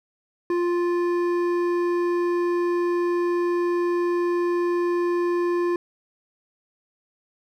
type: tone with hard clipping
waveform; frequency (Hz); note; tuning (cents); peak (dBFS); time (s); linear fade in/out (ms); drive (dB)
sine; 349.2; F4; 0; -22; 0.5-5.76; 2; 10
effects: none